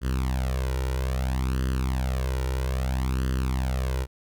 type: tone with flanger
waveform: sawtooth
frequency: 64.7 Hz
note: C2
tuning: 19 cents flat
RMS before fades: -26 dBFS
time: 0.01-4.07 s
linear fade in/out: 50 ms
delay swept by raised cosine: 0.64 to 2.14 ms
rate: 0.61 Hz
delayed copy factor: +0.8
effects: none